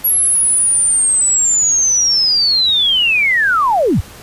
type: linear sweep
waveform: sine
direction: down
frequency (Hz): 11440 to 46.25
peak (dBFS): -10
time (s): 0.04-4.01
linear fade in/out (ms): 10
effects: pink hiss -37 dBFS RMS until 4.22 s + resampled to 32000 Hz